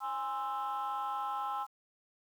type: chord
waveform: sine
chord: Ab augmented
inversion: none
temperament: equal with one note detuned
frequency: 822.5 / 1046.5 / 1318.5 Hz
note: Ab5 / C6 / E6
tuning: -17 / 0 / 0 cents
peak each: -35 / -37 / -37 dBFS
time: 0-1.67 s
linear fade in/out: 50 ms
effects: tanh soft clip ceiling -29 dBFS + 10-bit